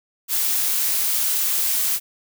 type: noise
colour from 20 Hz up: blue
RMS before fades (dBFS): -21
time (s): 0.28-2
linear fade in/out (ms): 50
effects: none